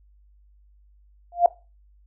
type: tone with exponential growth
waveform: sine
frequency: 696 Hz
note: F5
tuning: 6 cents flat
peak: -8 dBFS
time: 1.32-1.46 s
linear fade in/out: 2 ms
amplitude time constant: 30 ms
effects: noise-tail reverb RT60 0.3 s tail -20 dB re dry + added 50 Hz sine -53 dBFS peak until 2.06 s